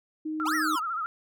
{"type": "tone", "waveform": "sine", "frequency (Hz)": 311.1, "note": "D#4", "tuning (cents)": 0, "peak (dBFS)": -29, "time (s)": [0.25, 0.76], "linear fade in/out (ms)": 10}
{"type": "tone with vibrato", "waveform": "sine", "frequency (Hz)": 1313, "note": "E6", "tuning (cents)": -7, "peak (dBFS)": -28, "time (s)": [0.4, 1.06], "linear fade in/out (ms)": 0, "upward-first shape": "sine", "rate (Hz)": 14, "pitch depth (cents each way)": 97}
{"type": "linear two-way sweep", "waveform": "square", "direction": "up then down", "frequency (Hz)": [658, 1961, 889], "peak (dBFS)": -28, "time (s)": [0.45, 0.8], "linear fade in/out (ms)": 20, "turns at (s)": 0.55}
{"effects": []}